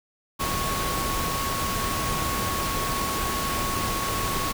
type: tone in noise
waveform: sine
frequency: 1104 Hz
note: C#6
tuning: 7 cents flat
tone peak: -29 dBFS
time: 0.39-4.53 s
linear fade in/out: 20 ms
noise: pink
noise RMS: -28 dBFS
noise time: 0.39-4.53 s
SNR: -4 dB
effects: none